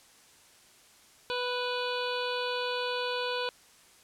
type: harmonic tone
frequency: 493.9 Hz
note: B4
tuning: in tune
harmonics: 1 / 2 / 3 / 5 / 6 / 7 / 8 / 9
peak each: -33 / -36 / -38 / -40 / -41 / -41 / -42 / -43 dBFS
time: 1.3-3.49 s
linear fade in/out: 0 ms
effects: white hiss -58 dBFS RMS until 4.03 s + low-pass 10000 Hz 12 dB/octave